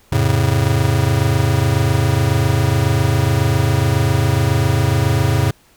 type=chord; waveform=square; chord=F augmented; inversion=none; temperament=just; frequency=87.31 / 109.13 / 136.42 Hz; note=F2 / A2 / C#3; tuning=0 / -14 / -27 cents; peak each=-20 / -17 / -18 dBFS; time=0.12-5.51 s; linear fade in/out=5 ms; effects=pink hiss -52 dBFS RMS until 5.76 s